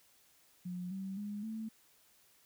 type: tone with pitch steps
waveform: sine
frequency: 179.4 / 192.28 / 206.1 / 220.9 Hz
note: F3 / G3 / G#3 / A3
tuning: +47 / -33 / -13 / +7 cents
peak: -38 dBFS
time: 0.65-1.69 s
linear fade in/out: 10 ms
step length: 260 ms
effects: white hiss -67 dBFS RMS until 2.45 s